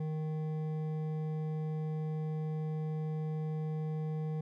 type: tone with hard clipping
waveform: triangle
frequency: 155.56 Hz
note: D#3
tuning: in tune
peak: -35 dBFS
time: 0-4.41 s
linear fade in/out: 5 ms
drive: 13 dB
effects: none